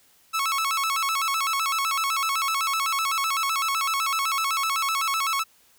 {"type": "tone with vibrato", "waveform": "sawtooth", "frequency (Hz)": 1202, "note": "D6", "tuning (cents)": 40, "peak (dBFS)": -19, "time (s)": [0.33, 5.44], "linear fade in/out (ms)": 20, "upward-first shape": "square", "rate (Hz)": 7.9, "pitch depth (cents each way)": 150, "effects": ["white hiss -59 dBFS RMS until 5.78 s"]}